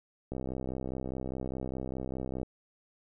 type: click train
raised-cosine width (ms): 2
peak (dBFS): -23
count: 138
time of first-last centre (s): 0.32-2.431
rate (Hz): 64.9
effects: none